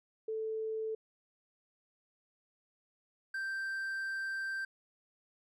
sine / triangle tone pair in turn, 440 / 1568 Hz, A4 / G6, 0 / 0 cents, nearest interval octave + minor seventh, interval 2200 cents, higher second, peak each -34 / -33 dBFS, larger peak second, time 0.28-0.95 / 3.34-4.65 s, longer second, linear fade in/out 5 ms, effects none

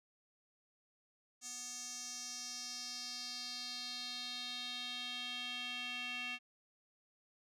square tone with band-pass filter sweep, 246.9 Hz, B3, in tune, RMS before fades -44 dBFS, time 1.41-6.39 s, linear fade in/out 50 ms, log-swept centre 6800 to 2700 Hz, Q 4.2, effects none

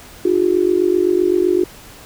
sine tone with amplitude modulation, 359.3 Hz, F4, 49 cents sharp, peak -8 dBFS, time 0.25-1.64 s, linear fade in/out 5 ms, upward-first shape sine, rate 47.8 Hz, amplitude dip 90%, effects pink hiss -40 dBFS RMS until 2.05 s

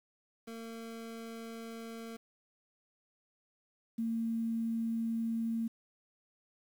25% pulse / sine tone pair in turn, 227.8 / 227.8 Hz, A#3 / A#3, -40 / -40 cents, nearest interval unison, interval 0 cents, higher neither, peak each -39 / -31 dBFS, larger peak second, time 0.47-2.17 / 3.98-5.68 s, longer neither, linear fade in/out 10 ms, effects 10-bit

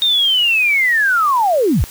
sine linear sweep, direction down, 3700 to 37.62 Hz, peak -11 dBFS, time 0.02-1.84 s, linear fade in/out 0 ms, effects white hiss -36 dBFS RMS until 1.9 s

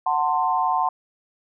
sine chord, F# diminished, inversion none, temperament equal with one note detuned, 740 / 893.8 / 1046.5 Hz, F#5 / A5 / C6, 0 / +27 / 0 cents, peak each -23 dBFS, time 0.06-0.89 s, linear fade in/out 5 ms, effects none

